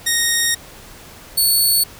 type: tone pair in turn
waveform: 10% pulse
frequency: 1864.7 / 4435 Hz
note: A#6 / C#8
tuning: 0 / 0 cents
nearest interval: octave + minor third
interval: 1500 cents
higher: second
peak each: -6 dBFS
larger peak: neither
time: 0.06-0.55 / 1.37-1.84 s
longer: first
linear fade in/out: 10 ms
effects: pink hiss -40 dBFS RMS until 1.99 s